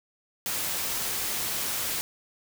white noise, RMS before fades -30 dBFS, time 0.46-2.01 s, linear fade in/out 0 ms, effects none

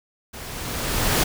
pink noise with level ramp, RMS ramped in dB -37 to -18 dBFS, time 0.33-1.24 s, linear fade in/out 10 ms, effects none

